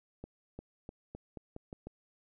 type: accelerating click train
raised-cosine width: 2 ms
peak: -30 dBFS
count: 8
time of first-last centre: 0.24-1.87 s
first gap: 350 ms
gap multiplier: 0.86
effects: none